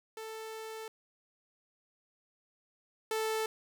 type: tone pair in turn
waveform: sawtooth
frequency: 441.6 / 439.7 Hz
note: A4 / A4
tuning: +6 / -1 cents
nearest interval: unison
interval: 7 cents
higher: first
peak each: -37 / -27 dBFS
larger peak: second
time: 0.17-0.88 / 3.11-3.46 s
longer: first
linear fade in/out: 2 ms
effects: none